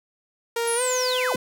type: tone with pitch glide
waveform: sawtooth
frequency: 466.2 to 505.5 Hz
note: A#4 to B4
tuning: 0 to +40 cents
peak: -19 dBFS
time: 0.56-1.36 s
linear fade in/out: 5 ms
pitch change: +140 cents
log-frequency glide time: 0.75-0.82 s
type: linear sweep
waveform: sine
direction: down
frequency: 11000 to 92 Hz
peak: -25 dBFS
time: 0.67-1.36 s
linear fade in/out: 5 ms
effects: none